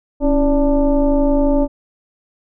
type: tone with frequency modulation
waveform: sine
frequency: 277.2 Hz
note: C#4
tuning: in tune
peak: -11 dBFS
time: 0.2-1.68 s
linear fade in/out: 50 ms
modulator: 303 Hz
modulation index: 1.2
effects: none